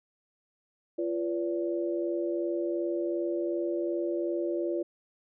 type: tone cluster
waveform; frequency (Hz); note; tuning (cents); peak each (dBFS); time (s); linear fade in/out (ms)
sine; 343.5 / 493.3 / 576; F4 / B4 / D5; -29 / -2 / -34; -29 / -37 / -34; 0.98-4.83; 10
effects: none